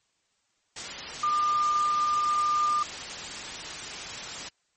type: tone in noise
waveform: sine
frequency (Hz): 1202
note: D6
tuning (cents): +40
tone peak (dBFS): -22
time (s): 1.23-2.83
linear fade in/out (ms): 5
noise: white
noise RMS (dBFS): -36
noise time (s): 0.76-4.49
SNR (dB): +11
effects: white hiss -72 dBFS RMS until 4.76 s + MP3 32 kbps